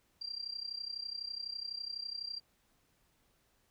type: tone with amplitude modulation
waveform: sine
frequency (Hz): 4733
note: D8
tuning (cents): +13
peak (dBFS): -35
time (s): 0.21-2.4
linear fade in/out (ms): 10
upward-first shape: sine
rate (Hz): 32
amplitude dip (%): 85
effects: pink hiss -73 dBFS RMS until 3.7 s